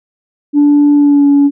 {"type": "tone with pitch glide", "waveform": "sine", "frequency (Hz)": [290.7, 283.7], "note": ["D4", "C#4"], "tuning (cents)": [-18, 40], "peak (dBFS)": -3, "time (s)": [0.53, 1.51], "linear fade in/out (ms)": 50, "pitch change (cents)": -42, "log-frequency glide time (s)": [0.94, 1.27], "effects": ["tanh soft clip ceiling -2 dBFS"]}